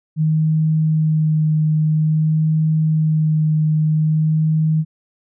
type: tone with vibrato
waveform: sine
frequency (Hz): 156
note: D#3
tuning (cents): +5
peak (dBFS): -13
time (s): 0.16-4.85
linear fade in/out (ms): 50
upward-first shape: sine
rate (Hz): 0.5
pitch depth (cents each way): 13
effects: none